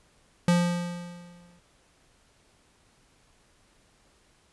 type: tone with exponential decay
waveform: square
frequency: 174.61 Hz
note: F3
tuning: in tune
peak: -18 dBFS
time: 0.48-1.59 s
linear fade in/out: 2 ms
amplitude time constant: 240 ms
effects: pink hiss -63 dBFS RMS until 4.52 s + resampled to 24000 Hz

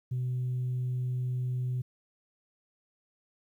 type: tone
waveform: sine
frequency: 126 Hz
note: B2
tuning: 35 cents sharp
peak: -27 dBFS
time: 0.11-1.82 s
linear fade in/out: 10 ms
effects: tanh soft clip ceiling -26 dBFS + 11-bit

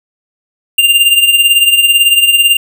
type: tone with tremolo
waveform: square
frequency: 2794 Hz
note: F7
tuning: in tune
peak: -3 dBFS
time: 0.78-2.57 s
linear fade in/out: 5 ms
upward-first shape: triangle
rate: 18 Hz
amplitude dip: 70%
effects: none

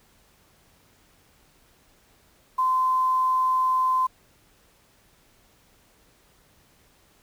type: tone with quantisation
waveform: sine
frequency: 1031 Hz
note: C6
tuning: 26 cents flat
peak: -19 dBFS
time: 2.58-4.07 s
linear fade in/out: 10 ms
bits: 8
effects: pink hiss -60 dBFS RMS until 7.22 s

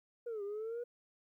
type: linear two-way sweep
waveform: sine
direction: down then up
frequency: 487 to 396.3 to 487 Hz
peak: -36 dBFS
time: 0.26-0.84 s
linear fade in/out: 10 ms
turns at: 0.43 s
effects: tanh soft clip ceiling -36 dBFS + 13-bit

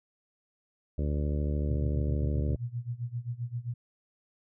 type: harmonic tone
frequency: 73.42 Hz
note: D2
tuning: in tune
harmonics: 1 / 2 / 3 / 4 / 5 / 6 / 7 / 8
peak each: -28 / -34 / -38 / -40 / -42 / -44 / -45 / -46 dBFS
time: 0.98-2.56 s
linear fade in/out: 5 ms
type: tone with tremolo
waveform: sine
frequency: 120 Hz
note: B2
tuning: 49 cents flat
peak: -29 dBFS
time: 1.69-3.74 s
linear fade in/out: 5 ms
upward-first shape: sine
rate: 7.6 Hz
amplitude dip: 90%
effects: none

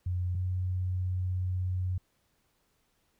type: tone pair in turn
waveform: sine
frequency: 90 / 91.63 Hz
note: F#2 / F#2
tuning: -47 / -16 cents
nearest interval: unison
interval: 31 cents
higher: second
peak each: -28 / -28 dBFS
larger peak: neither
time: 0.06-0.35 / 0.35-1.98 s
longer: second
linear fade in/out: 5 ms
effects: pink hiss -73 dBFS RMS until 3.19 s

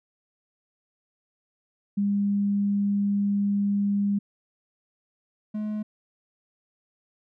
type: tone pair in turn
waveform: sine / triangle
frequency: 201.8 / 212.4 Hz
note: G#3 / G#3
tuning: -49 / +39 cents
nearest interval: minor second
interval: 88 cents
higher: second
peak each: -21 / -25 dBFS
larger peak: first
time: 1.97-4.19 / 5.54-5.83 s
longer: first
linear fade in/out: 10 ms
effects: none

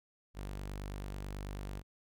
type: tone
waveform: sawtooth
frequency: 49.16 Hz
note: G1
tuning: 6 cents sharp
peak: -36 dBFS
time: 0.34-1.83 s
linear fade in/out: 50 ms
effects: none

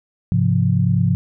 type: chord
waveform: sine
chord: F minor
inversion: first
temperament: equal with one note detuned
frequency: 103.83 / 132.79 / 174.61 Hz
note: Ab2 / C3 / F3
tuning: 0 / +26 / 0 cents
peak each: -18 dBFS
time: 0.32-1.15 s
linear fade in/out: 0 ms
effects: none

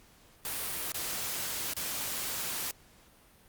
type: noise with dropouts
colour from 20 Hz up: white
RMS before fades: -35 dBFS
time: 0.45-2.71 s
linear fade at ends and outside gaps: 1 ms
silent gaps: 0.92-0.944 / 1.736-1.766 s
effects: pink hiss -60 dBFS RMS until 3.48 s + Opus 48 kbps

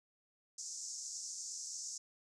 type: band-pass noise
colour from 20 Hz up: white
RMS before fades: -45 dBFS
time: 0.58-1.98 s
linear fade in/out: 5 ms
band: 5500 to 7300 Hz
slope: 48 dB/octave
effects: none

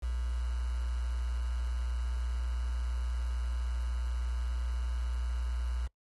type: tone with quantisation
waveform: sine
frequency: 60.2 Hz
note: B1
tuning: 44 cents flat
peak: -30 dBFS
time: 0.02-5.88 s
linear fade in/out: 20 ms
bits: 8
effects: noise-tail reverb RT60 0.1 s tail -25 dB re dry + AAC 32 kbps

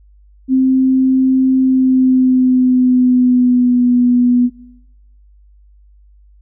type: tone with pitch glide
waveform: sine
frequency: 261.6 to 245.5 Hz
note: C4 to B3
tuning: 0 to -10 cents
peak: -8 dBFS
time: 0.48-4.5 s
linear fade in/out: 50 ms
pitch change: -110 cents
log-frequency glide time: 1.58-3.9 s
effects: noise-tail reverb RT60 0.8 s tail -17 dB re dry + added 50 Hz sine -43 dBFS peak until 6.41 s

